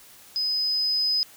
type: tone with level ramp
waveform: sine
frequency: 5030 Hz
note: D#8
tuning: 18 cents sharp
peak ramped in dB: -23 to -20 dBFS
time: 0.36-1.23 s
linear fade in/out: 0 ms
effects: white hiss -50 dBFS RMS until 1.36 s